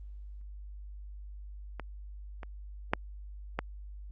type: clicks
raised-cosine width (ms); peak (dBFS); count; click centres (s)
0.5; -23 / -27 / -10 / -15; 4; 1.797 / 2.432 / 2.935 / 3.59
effects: added 50 Hz sine -42 dBFS peak until 4.11 s + Opus 24 kbps